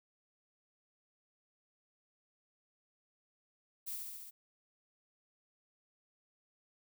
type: noise with echo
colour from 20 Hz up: violet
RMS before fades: -41 dBFS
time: 3.86-3.96 s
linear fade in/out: 20 ms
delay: 70 ms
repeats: 5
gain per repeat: -2 dB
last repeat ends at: 4.31 s
effects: none